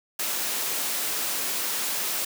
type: high-pass noise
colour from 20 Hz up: white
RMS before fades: -28 dBFS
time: 0.19-2.25 s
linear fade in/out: 5 ms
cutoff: 220 Hz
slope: 12 dB/octave
effects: none